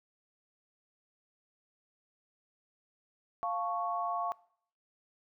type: chord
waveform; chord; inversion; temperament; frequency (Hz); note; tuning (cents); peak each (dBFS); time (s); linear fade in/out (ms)
sine; F augmented; none; equal; 698.5 / 880 / 1108.7; F5 / A5 / C#6; 0 / 0 / 0; -34 / -40 / -34; 3.43-4.32; 0
effects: noise-tail reverb RT60 0.6 s tail -22 dB re dry